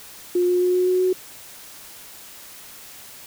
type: tone with pitch steps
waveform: sine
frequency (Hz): 355.8 / 358.5 / 361.2 / 363.9 / 366.6 / 369.4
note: F4 / F4 / F#4 / F#4 / F#4 / F#4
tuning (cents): +32 / +45 / -42 / -29 / -16 / -3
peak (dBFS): -16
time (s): 0.35-1.13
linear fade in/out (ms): 5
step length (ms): 130
effects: white hiss -42 dBFS RMS until 3.26 s